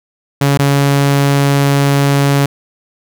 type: tone with dropouts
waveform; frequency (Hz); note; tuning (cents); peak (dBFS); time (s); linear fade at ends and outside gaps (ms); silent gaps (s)
sawtooth; 140.5; C#3; +24; -5; 0.41-2.46; 5; 0.575-0.591
effects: none